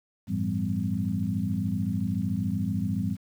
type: tone cluster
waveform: sine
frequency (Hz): 94.9 / 108.5 / 171.2 / 198.6 / 254.2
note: F#2 / A2 / F3 / G3 / C4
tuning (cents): +44 / -24 / -34 / +23 / -50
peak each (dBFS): -34 / -32 / -32 / -29 / -34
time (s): 0.27-3.17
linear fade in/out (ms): 50
effects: 9-bit